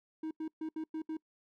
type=tone bursts at uneven times; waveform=triangle; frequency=316 Hz; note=D#4; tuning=27 cents sharp; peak=-33 dBFS; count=6; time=0.23-0.31 / 0.4-0.48 / 0.61-0.69 / 0.76-0.84 / 0.94-1.02 / 1.09-1.17 s; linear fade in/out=5 ms; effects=noise-tail reverb RT60 0.1 s tail -25 dB re dry